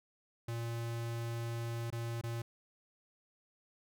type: tone with dropouts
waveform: square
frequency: 116.54 Hz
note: A#2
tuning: in tune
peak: -37 dBFS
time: 0.48-2.42 s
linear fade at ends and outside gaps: 5 ms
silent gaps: 1.904-1.925 / 2.213-2.236 s
effects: none